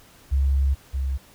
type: tone pair in turn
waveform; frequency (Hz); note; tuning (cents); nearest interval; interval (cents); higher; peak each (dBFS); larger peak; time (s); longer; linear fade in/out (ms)
sine; 68.3 / 67.2; C#2 / C2; -25 / +47; unison; 28; first; -17 / -22; first; 0.31-0.75 / 0.93-1.18; first; 20
effects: pink hiss -52 dBFS RMS until 1.34 s